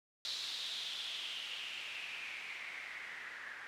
blue noise with low-pass filter sweep, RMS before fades -44 dBFS, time 0.25-3.67 s, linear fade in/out 0 ms, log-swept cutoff 4100 to 1700 Hz, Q 4.9, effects none

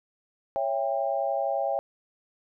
sine chord, C# diminished, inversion none, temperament just, 554.4 / 665.2 / 798.3 Hz, C#5 / E5 / G5, 0 / +16 / +31 cents, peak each -29 dBFS, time 0.56-1.79 s, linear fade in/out 0 ms, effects none

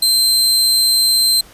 sawtooth tone, 4118 Hz, C8, 28 cents flat, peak -8 dBFS, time 0.02-1.41 s, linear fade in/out 5 ms, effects pink hiss -43 dBFS RMS until 1.53 s + resampled to 32000 Hz

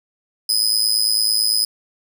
sawtooth tone with amplitude modulation, 5030 Hz, D#8, 18 cents sharp, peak -9 dBFS, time 0.49-1.65 s, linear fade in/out 5 ms, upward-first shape sine, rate 109 Hz, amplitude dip 90%, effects none

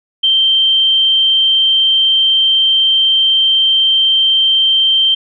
sine tone, 3136 Hz, G7, in tune, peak -8 dBFS, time 0.23-5.15 s, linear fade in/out 10 ms, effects none

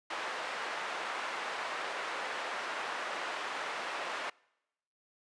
white band-pass noise, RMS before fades -38 dBFS, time 0.1-4.3 s, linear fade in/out 5 ms, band 550 to 1700 Hz, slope 12 dB/octave, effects noise-tail reverb RT60 0.9 s tail -26 dB re dry + resampled to 22050 Hz

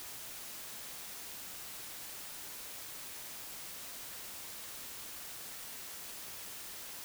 silence, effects white hiss -46 dBFS RMS until 7.04 s

